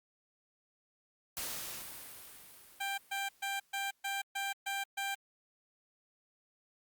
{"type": "noise with exponential decay", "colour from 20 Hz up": "white", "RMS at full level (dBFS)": -38, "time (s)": [1.37, 4.09], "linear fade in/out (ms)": 0, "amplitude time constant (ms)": 590}
{"type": "tone bursts", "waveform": "15% pulse", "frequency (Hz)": 790, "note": "G5", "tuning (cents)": 13, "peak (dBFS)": -28, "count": 8, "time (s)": [2.8, 5.15], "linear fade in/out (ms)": 10, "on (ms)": 180, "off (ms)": 130}
{"effects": ["Opus 48 kbps"]}